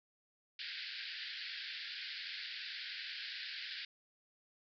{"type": "band-pass noise", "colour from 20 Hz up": "white", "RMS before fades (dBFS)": -45, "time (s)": [0.59, 3.85], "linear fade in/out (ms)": 2, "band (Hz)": [1500, 4900], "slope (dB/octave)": 96, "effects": []}